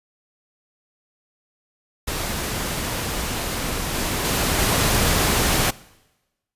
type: noise with level steps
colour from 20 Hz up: pink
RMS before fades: -26 / -24 / -21 / -19 dBFS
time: 2.07-5.71 s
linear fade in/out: 10 ms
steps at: 3.94 / 4.24 / 4.58 s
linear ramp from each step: 10 ms
effects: noise-tail reverb RT60 1.0 s tail -21 dB re dry + resampled to 32000 Hz